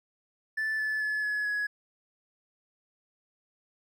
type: tone with pitch steps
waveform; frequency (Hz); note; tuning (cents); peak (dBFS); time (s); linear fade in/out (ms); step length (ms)
triangle; 1754 / 1734.9 / 1715.9 / 1697.2 / 1678.7; A6 / A6 / A6 / G#6 / G#6; -6 / -25 / -44 / +37 / +18; -25; 0.57-1.67; 10; 220
effects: tanh soft clip ceiling -22 dBFS